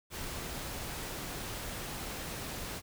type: noise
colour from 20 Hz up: pink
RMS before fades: -40 dBFS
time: 0.1-2.82 s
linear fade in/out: 50 ms
effects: none